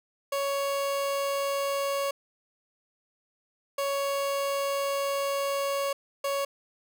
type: tone bursts at uneven times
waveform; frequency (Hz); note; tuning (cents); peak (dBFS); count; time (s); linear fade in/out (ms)
30% pulse; 557; C#5; +8; -24; 3; 0.32-2.11 / 3.78-5.93 / 6.24-6.45; 5
effects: none